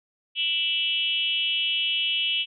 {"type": "tone with frequency modulation", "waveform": "sine", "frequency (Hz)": 2960, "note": "F#7", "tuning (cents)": 0, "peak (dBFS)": -22, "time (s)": [0.35, 2.46], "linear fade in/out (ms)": 50, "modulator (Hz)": 310, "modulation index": 1.1, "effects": []}